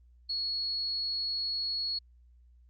sine tone, 4348 Hz, C#8, 34 cents flat, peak -30 dBFS, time 0.29-1.99 s, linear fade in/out 10 ms, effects added 60 Hz sine -56 dBFS peak until 2.69 s + Opus 24 kbps

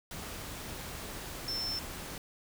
sine tone in noise, 5340 Hz, E8, 22 cents sharp, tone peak -33 dBFS, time 1.48-1.79 s, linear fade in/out 2 ms, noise pink, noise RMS -42 dBFS, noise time 0.11-2.18 s, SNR +6 dB, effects none

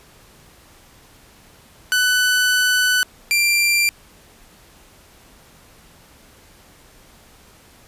sawtooth tone pair in turn, 1496 / 2368 Hz, F#6 / D7, +19 / +14 cents, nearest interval minor sixth, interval 795 cents, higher second, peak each -11 dBFS, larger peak neither, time 1.92-3.03 / 3.31-3.89 s, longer first, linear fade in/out 0 ms, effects pink hiss -49 dBFS RMS until 7.87 s + resampled to 32000 Hz

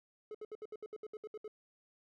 triangle tone bursts, 427.6 Hz, A4, 49 cents flat, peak -40 dBFS, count 12, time 0.31-1.479 s, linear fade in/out 2 ms, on 36 ms, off 67 ms, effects none

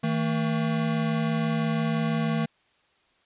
square tone pair together, 159.38 / 225.4 Hz, D#3 / A3, +42 / +42 cents, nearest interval tritone, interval 600 cents, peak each -27 dBFS, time 0.03-2.46 s, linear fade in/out 10 ms, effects white hiss -65 dBFS RMS until 3.25 s + resampled to 8000 Hz

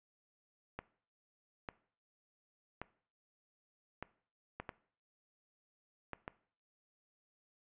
clicks, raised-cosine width 0.5 ms, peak -26 dBFS, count 8, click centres 0.79 / 1.688 / 2.816 / 4.026 / 4.6 / 4.692 / 6.133 / 6.279 s, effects noise-tail reverb RT60 0.5 s tail -19 dB re dry + resampled to 8000 Hz

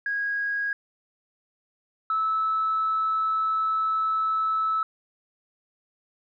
sine tone pair in turn, 1645 / 1305.6 Hz, G#6 / E6, -17 / -17 cents, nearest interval major third, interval 400 cents, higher first, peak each -24 / -21 dBFS, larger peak second, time 0.06-0.73 / 2.1-4.83 s, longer second, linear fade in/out 2 ms, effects tanh soft clip ceiling -17 dBFS

